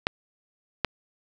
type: clicks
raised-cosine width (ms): 0.3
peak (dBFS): -6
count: 2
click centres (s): 0.069 / 0.847
effects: none